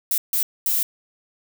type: noise bursts at uneven times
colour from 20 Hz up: violet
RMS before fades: -21 dBFS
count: 3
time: 0.11-0.18 / 0.33-0.43 / 0.66-0.83 s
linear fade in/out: 2 ms
effects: none